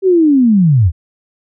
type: linear sweep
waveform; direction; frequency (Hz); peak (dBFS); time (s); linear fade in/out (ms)
sine; down; 392 to 73.6; -6; 0.02-0.92; 50
effects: none